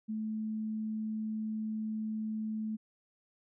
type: tone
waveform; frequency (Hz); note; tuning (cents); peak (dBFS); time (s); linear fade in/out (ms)
sine; 217.4; A3; -21; -33; 0.08-2.77; 20
effects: none